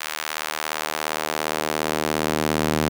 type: tone with high-pass filter sweep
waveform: sawtooth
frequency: 77.3 Hz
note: D#2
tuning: 11 cents flat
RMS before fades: -25 dBFS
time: 0-2.89 s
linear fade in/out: 10 ms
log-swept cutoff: 1500 to 190 Hz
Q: 0.77
effects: none